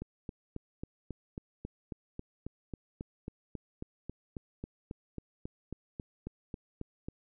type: click train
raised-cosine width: 3 ms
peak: -26 dBFS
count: 27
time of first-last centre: 0.02-7.085 s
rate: 3.68 Hz
effects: none